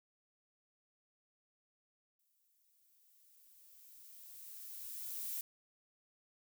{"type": "noise with exponential growth", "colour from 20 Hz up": "violet", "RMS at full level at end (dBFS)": -40, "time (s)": [2.19, 5.41], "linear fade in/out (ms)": 2, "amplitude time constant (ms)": 700, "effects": []}